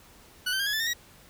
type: tone with pitch steps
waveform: 20% pulse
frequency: 1480 / 1543.7 / 1610.2 / 1679.6 / 1751.9 / 1827.4 / 1906.1 Hz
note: F#6 / G6 / G6 / G#6 / A6 / A#6 / A#6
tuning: 0 / -27 / +46 / +19 / -8 / -35 / +38 cents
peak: -21 dBFS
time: 0.46-0.936 s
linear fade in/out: 10 ms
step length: 68 ms
effects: pink hiss -54 dBFS RMS until 1.29 s